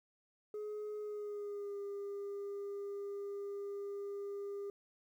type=tone with pitch glide; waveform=sine; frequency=421.3 to 402.3 Hz; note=G#4 to G4; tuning=+25 to +45 cents; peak=-37 dBFS; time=0.54-4.7 s; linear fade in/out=2 ms; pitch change=-80 cents; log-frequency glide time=1-1.79 s; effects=tanh soft clip ceiling -39 dBFS + 12-bit

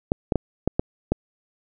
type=clicks; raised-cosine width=2 ms; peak=-6 dBFS; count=6; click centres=0.119 / 0.322 / 0.357 / 0.676 / 0.795 / 1.12 s; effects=none

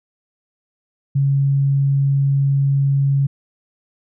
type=tone; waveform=sine; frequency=138.59 Hz; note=C#3; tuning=in tune; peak=-13 dBFS; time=1.15-3.27 s; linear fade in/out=10 ms; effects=none

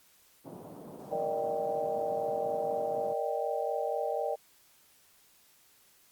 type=band-pass noise; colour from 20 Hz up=pink; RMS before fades=-46 dBFS; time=0.44-3.14 s; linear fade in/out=20 ms; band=150 to 850 Hz; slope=24 dB/octave
type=chord; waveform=sine; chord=Eb major seventh; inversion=second; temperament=equal with one note detuned; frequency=466.2 / 578.2 / 622.3 / 784 Hz; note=Bb4 / D5 / Eb5 / G5; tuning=0 / -27 / 0 / 0 cents; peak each=-35 dBFS; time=1.11-4.36 s; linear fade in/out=20 ms
effects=white hiss -63 dBFS RMS until 6.11 s + Opus 48 kbps

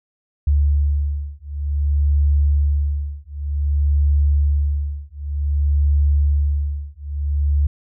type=beating tone pair; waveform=sine; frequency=72 / 72.54 Hz; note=D2 / D2; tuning=-34 / -21 cents; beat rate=0.54 Hz; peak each=-18 dBFS; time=0.47-7.67 s; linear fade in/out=5 ms; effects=none

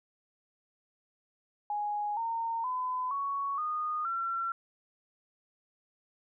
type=tone with pitch steps; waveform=sine; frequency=830.6 / 916.3 / 1010.8 / 1115.1 / 1230.2 / 1357.1 Hz; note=G#5 / A#5 / B5 / C#6 / D#6 / E6; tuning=0 / -30 / +40 / +10 / -20 / +50 cents; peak=-30 dBFS; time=1.7-4.52 s; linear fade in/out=2 ms; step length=470 ms; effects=none

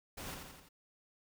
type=noise with echo; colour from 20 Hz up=pink; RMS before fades=-45 dBFS; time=0.17-0.35 s; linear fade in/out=10 ms; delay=85 ms; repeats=4; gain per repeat=-4 dB; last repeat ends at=0.69 s; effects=none

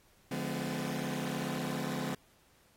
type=chord; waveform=sawtooth; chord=D diminished seventh; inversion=none; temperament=just; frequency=146.83 / 176.2 / 211.4 / 253.7 Hz; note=D3 / F3 / Ab3 / Cb4; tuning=0 / +16 / +31 / +47 cents; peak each=-36 / -36 / -36 / -34 dBFS; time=0.31-2.15 s; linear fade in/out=5 ms; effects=pink hiss -66 dBFS RMS until 2.76 s + AAC 48 kbps

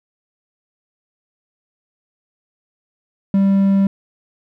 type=tone; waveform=triangle; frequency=196 Hz; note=G3; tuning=in tune; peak=-9 dBFS; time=3.34-3.87 s; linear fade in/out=2 ms; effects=none

